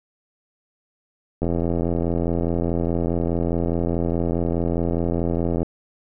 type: click train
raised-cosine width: 2 ms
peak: -10 dBFS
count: 358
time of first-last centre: 1.42-5.63 s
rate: 84.8 Hz
effects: none